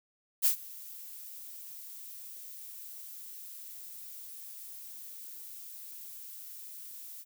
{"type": "noise with ADSR envelope", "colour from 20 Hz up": "violet", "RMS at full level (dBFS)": -23, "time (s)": [0.42, 7.25], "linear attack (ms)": 36, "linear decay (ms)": 100, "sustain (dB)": -23, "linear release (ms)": 42, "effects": []}